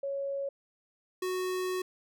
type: tone pair in turn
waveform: sine / square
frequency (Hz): 554.4 / 368.9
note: C#5 / F#4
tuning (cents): 0 / -5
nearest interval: perfect fifth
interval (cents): 705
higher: first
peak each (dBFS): -31 / -31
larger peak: neither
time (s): 0.03-0.49 / 1.22-1.82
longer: second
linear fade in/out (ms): 5
effects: none